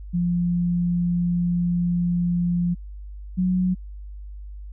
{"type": "tone pair in turn", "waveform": "sine", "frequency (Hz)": [174.61, 183.16], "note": ["F3", "F#3"], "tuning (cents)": [0, -17], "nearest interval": "minor second", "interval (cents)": 83, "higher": "second", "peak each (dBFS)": [-19, -18], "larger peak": "second", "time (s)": [[0.13, 2.75], [3.37, 3.75]], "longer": "first", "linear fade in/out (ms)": 20, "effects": ["added 50 Hz sine -34 dBFS peak until 4.72 s"]}